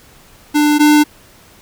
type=tone pair in turn; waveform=square; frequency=297.3 / 298.9 Hz; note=D4 / D4; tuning=+21 / +31 cents; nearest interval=unison; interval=10 cents; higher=second; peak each=-10 / -7 dBFS; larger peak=second; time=0.54-0.79 / 0.79-1.04 s; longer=neither; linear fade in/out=20 ms; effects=pink hiss -45 dBFS RMS until 1.61 s